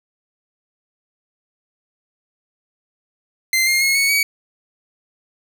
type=tone with pitch steps; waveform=sawtooth; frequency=2078 / 2123 / 2169 / 2216 / 2263 Hz; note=C7 / C7 / C#7 / C#7 / C#7; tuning=-12 / +25 / -38 / -1 / +35 cents; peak=-11 dBFS; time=3.53-4.23 s; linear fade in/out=2 ms; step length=140 ms; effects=none